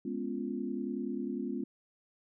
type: chord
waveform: sine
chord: C# dominant seventh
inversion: second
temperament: equal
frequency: 207.7 / 246.9 / 277.2 / 349.2 Hz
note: G#3 / B3 / C#4 / E#4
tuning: 0 / 0 / 0 / 0 cents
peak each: -39 / -37 / -39 / -40 dBFS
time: 0.05-1.64 s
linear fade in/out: 5 ms
effects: none